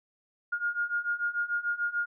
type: beating tone pair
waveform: sine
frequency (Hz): 1418 / 1424.8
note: F6 / F6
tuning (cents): +26 / +34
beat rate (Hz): 6.8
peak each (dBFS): -32 / -30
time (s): 0.52-2.06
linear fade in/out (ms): 10
effects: none